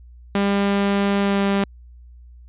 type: tone with pitch glide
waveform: sawtooth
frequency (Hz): 199.8 to 198.42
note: G3 to G3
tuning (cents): +33 to +21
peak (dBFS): -13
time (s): 0.35-1.64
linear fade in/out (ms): 2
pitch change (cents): -12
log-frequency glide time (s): 1.21-1.4
effects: added 60 Hz sine -41 dBFS peak until 2.48 s + resampled to 8000 Hz